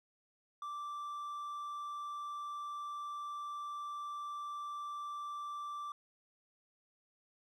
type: tone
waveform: triangle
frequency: 1172 Hz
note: D6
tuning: 4 cents flat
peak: -38 dBFS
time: 0.62-5.92 s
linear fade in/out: 2 ms
effects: none